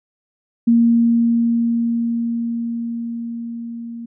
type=tone with level ramp; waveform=sine; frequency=233.1 Hz; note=A#3; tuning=in tune; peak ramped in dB=-9 to -28 dBFS; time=0.67-4.06 s; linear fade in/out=10 ms; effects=none